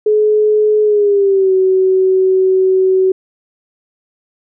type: tone with pitch glide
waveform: sine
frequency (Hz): 425.3 to 376.7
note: G#4 to F#4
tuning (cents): +41 to +31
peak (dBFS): -8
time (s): 0.06-3.12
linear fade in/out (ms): 5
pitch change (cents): -210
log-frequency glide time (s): 0.83-1.53
effects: none